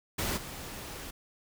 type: noise with level steps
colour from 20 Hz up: pink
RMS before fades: -32 / -42 dBFS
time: 0.18-1.11 s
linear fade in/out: 10 ms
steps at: 0.36 s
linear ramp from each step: 20 ms
effects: none